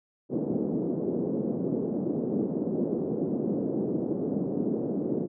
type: band-pass noise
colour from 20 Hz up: pink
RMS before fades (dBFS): -29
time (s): 0.29-5.28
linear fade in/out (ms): 50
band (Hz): 190 to 440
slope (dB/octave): 24
effects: none